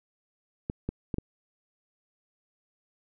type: clicks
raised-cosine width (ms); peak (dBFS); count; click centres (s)
3; -17; 4; 0.699 / 0.89 / 1.142 / 1.184
effects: none